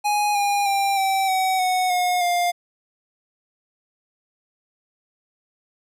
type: tone with pitch steps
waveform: square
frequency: 830.6 / 811.2 / 792.2 / 773.6 / 755.5 / 737.8 / 720.6 / 703.7 Hz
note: G#5 / G#5 / G5 / G5 / F#5 / F#5 / F#5 / F5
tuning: 0 / -41 / +18 / -23 / +36 / -5 / -46 / +13 cents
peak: -19 dBFS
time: 0.04-2.52 s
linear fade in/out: 20 ms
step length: 310 ms
effects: resampled to 32000 Hz